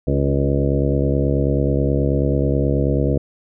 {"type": "harmonic tone with a mistuned harmonic", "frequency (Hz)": 69.3, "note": "C#2", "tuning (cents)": 0, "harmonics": [1, 2, 3, 4, 5, 6, 7, 8, 9], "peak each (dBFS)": [-21, -20, -27, -23, -26, -29, -24, -30, -29], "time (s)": [0.07, 3.18], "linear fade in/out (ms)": 5, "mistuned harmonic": 5, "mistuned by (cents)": 32, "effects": []}